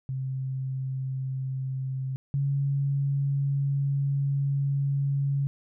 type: tone pair in turn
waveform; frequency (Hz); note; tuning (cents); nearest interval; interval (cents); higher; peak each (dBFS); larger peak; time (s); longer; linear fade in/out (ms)
sine; 132.2 / 139.45; C3 / C#3; +18 / +11; minor second; 93; second; -28 / -23; second; 0.09-2.16 / 2.34-5.47; second; 0
effects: none